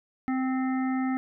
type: harmonic tone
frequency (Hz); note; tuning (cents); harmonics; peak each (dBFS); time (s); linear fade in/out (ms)
260.4; C4; -8; 1 / 3 / 5 / 7 / 8; -25 / -35 / -39 / -42 / -43; 0.28-1.17; 0
effects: none